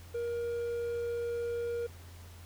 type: tone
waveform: triangle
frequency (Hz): 472.1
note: A#4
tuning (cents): +22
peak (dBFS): -30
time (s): 0.14-1.87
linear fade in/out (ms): 10
effects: added 86 Hz sine -48 dBFS peak until 2.45 s + pink hiss -56 dBFS RMS until 2.45 s